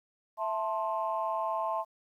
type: chord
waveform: sine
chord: A minor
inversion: second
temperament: just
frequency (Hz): 660 / 880 / 1056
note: E5 / A5 / C6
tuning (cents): +2 / 0 / +16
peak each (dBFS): -33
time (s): 0.37-1.85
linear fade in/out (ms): 50
effects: tanh soft clip ceiling -20 dBFS + 11-bit